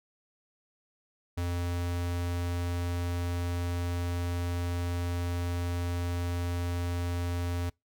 square tone, 87.31 Hz, F2, in tune, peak -30 dBFS, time 1.37-7.7 s, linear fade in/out 10 ms, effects noise-tail reverb RT60 0.2 s tail -26 dB re dry

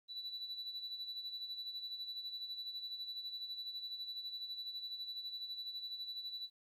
sine tone with tremolo, 3958 Hz, B7, 3 cents sharp, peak -38 dBFS, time 0.08-6.5 s, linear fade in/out 50 ms, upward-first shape sine, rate 12 Hz, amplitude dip 65%, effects tanh soft clip ceiling -38 dBFS + 13-bit

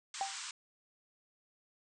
white band-pass noise, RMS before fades -44 dBFS, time 0.14-0.51 s, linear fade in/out 2 ms, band 920 to 8500 Hz, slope 96 dB/octave
sine tone with exponential decay, 784 Hz, G5, in tune, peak -29 dBFS, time 0.21-0.39 s, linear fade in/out 1 ms, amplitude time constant 37 ms
effects none

